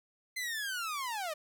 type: linear sweep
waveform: sawtooth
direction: down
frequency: 2073 to 587.3 Hz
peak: -31 dBFS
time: 0.36-1.34 s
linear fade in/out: 10 ms
effects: none